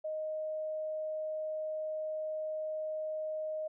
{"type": "tone", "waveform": "sine", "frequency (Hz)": 622.3, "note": "D#5", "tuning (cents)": 0, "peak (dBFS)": -34, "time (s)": [0.04, 3.68], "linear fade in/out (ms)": 10, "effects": []}